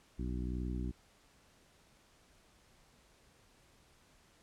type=harmonic tone; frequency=61.74 Hz; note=B1; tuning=in tune; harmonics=1 / 2 / 3 / 4 / 5 / 6; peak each=-37 / -44 / -43 / -45 / -46 / -51 dBFS; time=0.18-0.92 s; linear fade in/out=20 ms; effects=pink hiss -66 dBFS RMS until 4.42 s + low-pass 10000 Hz 12 dB/octave